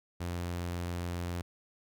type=tone; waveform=sawtooth; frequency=87.31 Hz; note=F2; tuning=in tune; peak=-30 dBFS; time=0.2-1.42 s; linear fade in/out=10 ms; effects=none